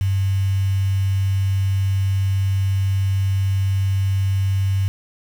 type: tone with quantisation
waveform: sine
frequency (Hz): 96.9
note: G2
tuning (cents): -20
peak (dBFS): -16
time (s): 0.01-4.88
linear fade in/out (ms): 0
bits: 6
effects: none